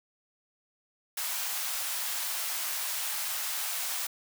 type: high-pass noise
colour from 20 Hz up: white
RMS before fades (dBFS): -33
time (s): 1.17-4.07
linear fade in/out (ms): 5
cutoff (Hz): 680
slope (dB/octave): 24
effects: none